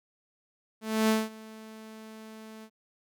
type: tone with ADSR envelope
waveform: sawtooth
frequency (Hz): 219.3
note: A3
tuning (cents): -6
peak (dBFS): -17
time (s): 0.81-2.7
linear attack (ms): 280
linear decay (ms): 200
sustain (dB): -23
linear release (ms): 66
effects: none